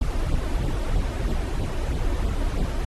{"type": "noise with flanger", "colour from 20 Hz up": "brown", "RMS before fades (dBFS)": -24, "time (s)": [0.01, 2.85], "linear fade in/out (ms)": 5, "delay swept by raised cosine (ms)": [0.23, 3.33], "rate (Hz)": 3.1, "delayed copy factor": 0.85, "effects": ["AAC 32 kbps"]}